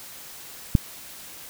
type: click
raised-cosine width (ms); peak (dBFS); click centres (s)
5; -3; 0.752
effects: white hiss -42 dBFS RMS until 1.49 s